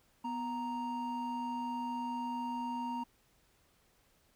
triangle tone pair together, 246.9 / 932.2 Hz, B3 / A#5, 0 / 0 cents, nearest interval octave + major seventh, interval 2300 cents, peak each -37 / -35 dBFS, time 0.24-3.04 s, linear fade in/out 10 ms, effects pink hiss -70 dBFS RMS until 4.35 s

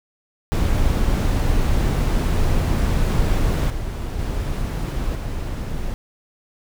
brown noise with level steps, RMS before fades -18 / -26 / -23 / -26 dBFS, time 0.52-5.94 s, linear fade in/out 0 ms, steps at 3.7 / 4.19 / 5.15 s, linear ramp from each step 2 ms, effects none

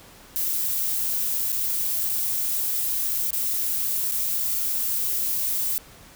violet noise with dropouts, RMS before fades -25 dBFS, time 0.36-5.78 s, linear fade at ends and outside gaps 0 ms, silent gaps 1.52-1.526 / 2.092-2.096 / 3.306-3.33 / 4.113-4.119 s, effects pink hiss -48 dBFS RMS until 6.15 s

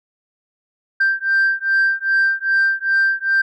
sine beating tone pair, 1573 / 1575.5 Hz, G6 / G6, +6 / +8 cents, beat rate 2.5 Hz, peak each -16 dBFS, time 1-3.42 s, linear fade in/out 10 ms, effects tanh soft clip ceiling -10 dBFS

